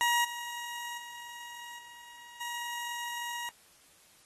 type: tone with level steps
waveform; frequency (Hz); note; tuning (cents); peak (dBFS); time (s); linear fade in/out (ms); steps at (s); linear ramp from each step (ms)
20% pulse; 952; A#5; +36; -20 / -33 / -39 / -45 / -31; 0.01-3.49; 0; 0.24 / 0.97 / 1.78 / 2.4; 10
effects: white hiss -61 dBFS RMS until 4.25 s + AAC 32 kbps